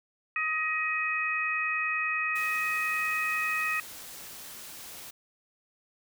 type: harmonic tone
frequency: 630 Hz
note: D#5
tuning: 21 cents sharp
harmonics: 2 / 3 / 4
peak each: -33 / -31 / -30 dBFS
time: 0.36-3.8 s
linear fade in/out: 2 ms
type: noise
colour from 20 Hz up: white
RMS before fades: -44 dBFS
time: 2.35-5.11 s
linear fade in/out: 10 ms
effects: none